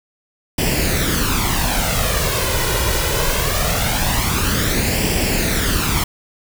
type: noise with flanger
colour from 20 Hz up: pink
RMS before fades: -18 dBFS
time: 0.58-6.04 s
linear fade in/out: 5 ms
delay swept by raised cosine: 0.38 to 2.08 ms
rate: 0.22 Hz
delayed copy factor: +0.6
effects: none